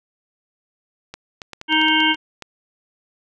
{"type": "clicks", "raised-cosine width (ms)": 0.2, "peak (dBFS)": -16, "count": 10, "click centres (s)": [1.14, 1.418, 1.533, 1.614, 1.725, 1.815, 1.884, 2.004, 2.145, 2.423]}
{"type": "harmonic tone", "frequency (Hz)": 312.4, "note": "D#4", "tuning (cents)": 7, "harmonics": [1, 3, 5, 7, 9, 10], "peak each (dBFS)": [-21, -21, -21, -21, -21, -21], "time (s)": [1.68, 2.16], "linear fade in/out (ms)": 50}
{"effects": []}